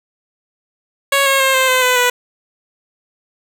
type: tone with pitch steps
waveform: 10% pulse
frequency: 554.4 / 543.6 / 533 / 522.7 / 512.5 / 502.5 / 492.8 Hz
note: C#5 / C#5 / C5 / C5 / C5 / B4 / B4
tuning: 0 / -34 / +32 / -2 / -36 / +30 / -4 cents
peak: -3 dBFS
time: 1.12-2.1 s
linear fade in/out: 5 ms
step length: 140 ms
effects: none